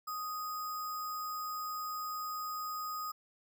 sine tone with sample-and-hold, 1244.5 Hz, D#6, in tune, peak -36 dBFS, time 0.07-3.12 s, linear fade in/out 10 ms, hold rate 6300 Hz, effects none

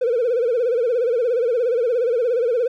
triangle tone with vibrato, 480 Hz, B4, 49 cents flat, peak -13 dBFS, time 0.01-2.68 s, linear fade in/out 10 ms, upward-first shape sine, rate 17 Hz, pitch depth 120 cents each way, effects tanh soft clip ceiling -13 dBFS

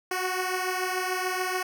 10% pulse beating tone pair, 367.3 / 374.2 Hz, F#4 / F#4, -13 / +20 cents, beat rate 6.9 Hz, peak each -20 / -24 dBFS, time 0.11-1.63 s, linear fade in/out 5 ms, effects none

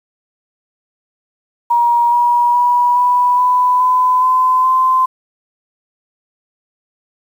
sine tone with pitch steps, 949 / 960.6 / 972.3 / 984.2 / 996.2 / 1008.3 / 1020.6 / 1033.1 Hz, A#5 / B5 / B5 / B5 / B5 / B5 / C6 / C6, +31 / -48 / -27 / -6 / +15 / +36 / -43 / -22 cents, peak -9 dBFS, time 1.7-5.06 s, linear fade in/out 10 ms, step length 420 ms, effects 7-bit

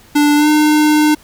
square tone with pitch glide, 293.7 to 302.8 Hz, D4 to D#4, 0 to -47 cents, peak -9 dBFS, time 0.15-1.15 s, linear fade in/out 10 ms, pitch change +53 cents, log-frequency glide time 0.36-0.48 s, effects pink hiss -45 dBFS RMS until 1.23 s

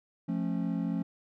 triangle chord, F augmented, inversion none, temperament just, 174.61 / 218.3 / 272.8 Hz, F3 / A3 / C#4, 0 / -13 / -28 cents, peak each -30 / -32 / -32 dBFS, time 0.28-1.03 s, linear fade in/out 10 ms, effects none

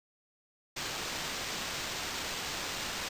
blue noise with sample-and-hold, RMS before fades -37 dBFS, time 0.76-3.09 s, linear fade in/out 10 ms, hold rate 11025 Hz, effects resampled to 32000 Hz

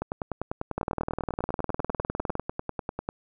two click trains, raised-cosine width 1 ms, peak -15 / -14 dBFS, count 32 / 32, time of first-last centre 0.02-3.089 / 0.78-2.354 s, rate 10.1 / 19.7 Hz, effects none

